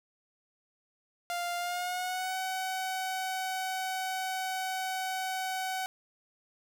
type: tone with pitch glide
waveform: sawtooth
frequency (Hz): 698.5 to 753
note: F5 to F#5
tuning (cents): 0 to +30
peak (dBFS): -28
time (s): 1.3-5.86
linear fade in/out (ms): 0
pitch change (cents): +130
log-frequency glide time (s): 1.57-2.36
effects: none